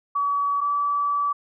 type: tone pair in turn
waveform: sine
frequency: 1138 / 1151.9 Hz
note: C#6 / D6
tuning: +45 / -34 cents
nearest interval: unison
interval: 21 cents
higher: second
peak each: -20 dBFS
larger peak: neither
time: 0.15-0.61 / 0.61-1.33 s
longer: second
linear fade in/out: 10 ms
effects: none